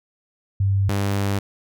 sine / sawtooth tone pair in turn, 98 / 99.77 Hz, G2 / G2, 0 / +31 cents, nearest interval unison, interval 31 cents, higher second, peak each -16 dBFS, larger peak neither, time 0.6-0.89 / 0.89-1.39 s, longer second, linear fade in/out 5 ms, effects none

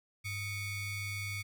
45% pulse ring-modulated tone, 1161 Hz, D6, 20 cents flat, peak -33 dBFS, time 0.24-1.43 s, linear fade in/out 20 ms, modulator 1060 Hz, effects none

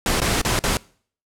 pink noise with dropouts, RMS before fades -20 dBFS, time 0.06-0.77 s, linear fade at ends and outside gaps 1 ms, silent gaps 0.202-0.217 / 0.415-0.449 / 0.591-0.638 s, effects noise-tail reverb RT60 0.5 s tail -23 dB re dry + low-pass 11000 Hz 12 dB/octave

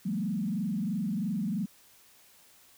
sine tone with frequency modulation, 202.7 Hz, G#3, 42 cents flat, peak -28 dBFS, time 0.05-1.66 s, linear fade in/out 10 ms, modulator 23 Hz, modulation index 1.4, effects white hiss -59 dBFS RMS until 2.77 s

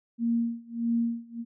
sine tone with tremolo, 233 Hz, A#3, 1 cent flat, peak -22 dBFS, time 0.18-1.45 s, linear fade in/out 50 ms, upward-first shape sine, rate 1.6 Hz, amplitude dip 95%, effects none

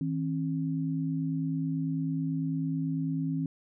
sine tone pair together, 160 / 269.1 Hz, D#3 / C4, +49 / +49 cents, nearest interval major sixth, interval 900 cents, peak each -30 / -31 dBFS, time 0.01-3.46 s, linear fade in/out 2 ms, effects none

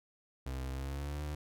35% pulse tone with pitch glide, 65.41 to 74.27 Hz, C2 to D2, 0 to +20 cents, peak -35 dBFS, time 0.46-1.35 s, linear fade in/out 5 ms, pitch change +220 cents, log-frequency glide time 0.71-1.21 s, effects none

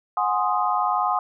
sine chord, Ab dominant seventh, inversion third, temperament equal with one note detuned, 729.4 / 830.6 / 1046.5 / 1244.5 Hz, Gb5 / Ab5 / C6 / Eb6, -25 / 0 / 0 / 0 cents, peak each -25 dBFS, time 0.17-1.19 s, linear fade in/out 2 ms, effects none

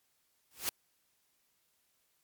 white noise with exponential growth, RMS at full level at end -30 dBFS, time 0.51-0.69 s, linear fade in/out 0 ms, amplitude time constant 39 ms, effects white hiss -75 dBFS RMS until 2.23 s + MP3 96 kbps

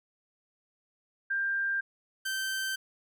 sine / sawtooth tone pair in turn, 1590 / 1552.8 Hz, G6 / G6, +24 / -17 cents, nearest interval unison, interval 41 cents, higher first, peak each -27 dBFS, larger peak neither, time 1.3-1.81 / 2.25-2.76 s, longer neither, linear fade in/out 10 ms, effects none

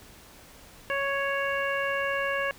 harmonic tone, 555 Hz, C#5, 2 cents sharp, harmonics 1 / 2 / 3 / 4 / 5, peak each -30 / -33 / -30 / -36 / -36 dBFS, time 0.9-2.51 s, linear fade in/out 0 ms, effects pink hiss -51 dBFS RMS until 2.58 s

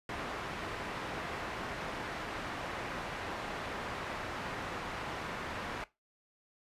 white low-pass noise, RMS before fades -40 dBFS, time 0.09-5.84 s, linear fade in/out 2 ms, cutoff 1600 Hz, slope 12 dB/octave, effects noise-tail reverb RT60 0.2 s tail -17 dB re dry + resampled to 32000 Hz

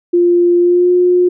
sine tone with pitch glide, 349.2 to 358.2 Hz, F4 to F4, 0 to +44 cents, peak -7 dBFS, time 0.13-1.29 s, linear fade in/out 10 ms, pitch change +44 cents, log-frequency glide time 0.59-0.91 s, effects none

